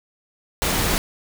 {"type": "noise", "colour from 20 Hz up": "pink", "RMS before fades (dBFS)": -21, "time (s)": [0.62, 0.98], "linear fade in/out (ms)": 0, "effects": []}